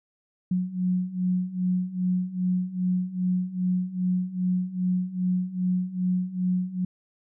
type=beating tone pair; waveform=sine; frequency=180.8 / 183.3 Hz; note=F#3 / F#3; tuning=-40 / -16 cents; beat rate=2.5 Hz; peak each=-28 / -25 dBFS; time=0.51-6.85 s; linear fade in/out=5 ms; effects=none